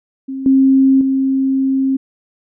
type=tone with level steps; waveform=sine; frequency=267.4 Hz; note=C4; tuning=38 cents sharp; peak=-21 / -7 / -12 dBFS; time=0.28-1.97 s; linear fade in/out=10 ms; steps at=0.46 / 1.01 s; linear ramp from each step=2 ms; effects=none